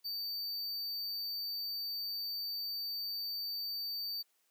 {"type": "tone", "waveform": "square", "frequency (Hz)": 4601, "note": "D8", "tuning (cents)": -36, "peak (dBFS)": -37, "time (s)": [0.04, 4.23], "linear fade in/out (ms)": 20, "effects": ["white hiss -75 dBFS RMS until 4.5 s", "high-pass 300 Hz 12 dB/octave"]}